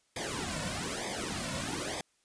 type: noise with flanger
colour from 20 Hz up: pink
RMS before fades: -36 dBFS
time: 0.16-2.01 s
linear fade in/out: 2 ms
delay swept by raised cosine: 0.7 to 2.5 ms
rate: 1.1 Hz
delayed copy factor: -0.9
effects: white hiss -72 dBFS RMS until 2.24 s + resampled to 22050 Hz